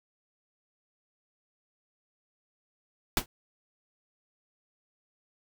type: noise with exponential decay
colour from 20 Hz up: pink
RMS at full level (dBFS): -20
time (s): 3.17-3.26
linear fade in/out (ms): 2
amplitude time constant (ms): 18
effects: none